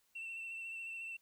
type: tone with vibrato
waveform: sine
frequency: 2692 Hz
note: E7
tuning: 36 cents sharp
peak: -40 dBFS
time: 0.15-1.17 s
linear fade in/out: 10 ms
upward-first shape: sine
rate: 14 Hz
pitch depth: 26 cents each way
effects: tanh soft clip ceiling -40 dBFS + white hiss -75 dBFS RMS until 1.21 s